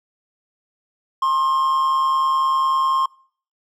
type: tone with amplitude modulation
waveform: triangle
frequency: 1064 Hz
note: C6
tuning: 29 cents sharp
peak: -12 dBFS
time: 1.22-3.06 s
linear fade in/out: 5 ms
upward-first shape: sine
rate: 150 Hz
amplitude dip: 40%
effects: noise-tail reverb RT60 0.5 s tail -24 dB re dry